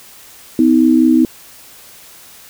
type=tone pair together; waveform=sine; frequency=252.7 / 317.8 Hz; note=B3 / D#4; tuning=+40 / +37 cents; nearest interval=major third; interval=397 cents; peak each=-10 dBFS; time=0.59-1.25 s; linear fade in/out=2 ms; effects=white hiss -40 dBFS RMS until 2.49 s